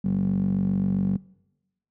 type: tone with band-pass filter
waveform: 15% pulse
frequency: 47.54 Hz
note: F#1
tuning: 48 cents sharp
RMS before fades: -24 dBFS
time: 0.04-1.17 s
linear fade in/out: 10 ms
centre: 200 Hz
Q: 5.4
effects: noise-tail reverb RT60 1.0 s tail -23 dB re dry